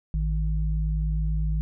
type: tone pair together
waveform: sine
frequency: 54.35 / 155.56 Hz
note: A1 / D#3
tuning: -21 / 0 cents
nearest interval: octave + tritone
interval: 1821 cents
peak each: -23 / -29 dBFS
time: 0.14-1.61 s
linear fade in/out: 0 ms
effects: none